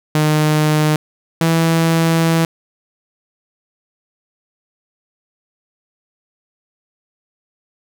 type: tone pair in turn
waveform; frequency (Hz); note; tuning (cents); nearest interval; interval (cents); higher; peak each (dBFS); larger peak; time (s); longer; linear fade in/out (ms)
sawtooth; 153 / 164.27; D#3 / E3; -29 / -6; minor second; 123; second; -8; neither; 0.15-0.96 / 1.41-2.45; second; 2
effects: none